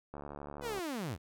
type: click train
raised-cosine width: 1 ms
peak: -30 dBFS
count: 48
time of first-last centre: 0.14-0.79 s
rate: 72.3 Hz
type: linear sweep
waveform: sawtooth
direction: down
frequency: 513 to 65.1 Hz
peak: -32 dBFS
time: 0.61-1.18 s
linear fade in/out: 50 ms
effects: none